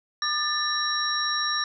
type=tone cluster; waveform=sine; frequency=1201 / 1768 / 3922 / 5570 Hz; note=D6 / A6 / B7 / F8; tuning=+38 / +8 / -13 / -5 cents; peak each=-29 dBFS; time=0.22-1.64 s; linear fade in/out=2 ms; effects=none